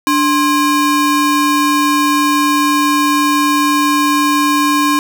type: ring-modulated tone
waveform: square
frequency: 674 Hz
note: E5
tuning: 38 cents sharp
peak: -8 dBFS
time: 0.07-4.99 s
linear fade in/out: 0 ms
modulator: 381 Hz
effects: none